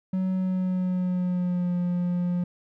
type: tone with pitch glide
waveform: triangle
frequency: 187 to 176.91 Hz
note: F#3 to F3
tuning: +19 to +23 cents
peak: -21 dBFS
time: 0.13-2.44 s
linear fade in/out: 5 ms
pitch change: -96 cents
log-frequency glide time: 0.32-1.75 s
effects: none